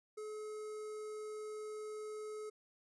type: tone with notch filter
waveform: square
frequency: 427.5 Hz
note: A4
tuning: 50 cents flat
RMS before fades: -45 dBFS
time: 0.17-2.5 s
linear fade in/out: 10 ms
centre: 3100 Hz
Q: 0.53
effects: resampled to 24000 Hz

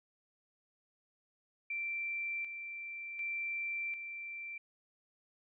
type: tone with tremolo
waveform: sine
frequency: 2349 Hz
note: D7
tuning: in tune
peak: -35 dBFS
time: 1.7-4.58 s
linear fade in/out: 5 ms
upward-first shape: square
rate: 0.67 Hz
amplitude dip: 50%
effects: none

